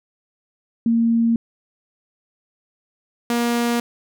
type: tone pair in turn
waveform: sine / sawtooth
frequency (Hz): 230.6 / 237.2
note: A#3 / A#3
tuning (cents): -19 / +30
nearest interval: unison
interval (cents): 49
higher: second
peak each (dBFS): -14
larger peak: neither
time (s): 0.86-1.36 / 3.3-3.8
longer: neither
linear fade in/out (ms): 2
effects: none